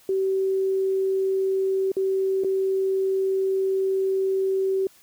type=tone with dropouts; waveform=sine; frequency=383.8 Hz; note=G4; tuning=37 cents flat; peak=-20 dBFS; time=0.09-4.87 s; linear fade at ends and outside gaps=2 ms; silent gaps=1.918-1.967 / 2.437-2.445 s; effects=white hiss -55 dBFS RMS until 5.02 s